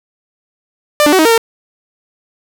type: tone with pitch steps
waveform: sawtooth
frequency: 595 / 295.1 / 376.6 / 315.1 / 460.7 / 455.7 Hz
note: D5 / D4 / F#4 / D#4 / A#4 / A#4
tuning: +22 / +8 / +31 / +22 / -20 / -39 cents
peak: -3 dBFS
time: 1-1.378 s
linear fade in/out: 0 ms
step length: 63 ms
effects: none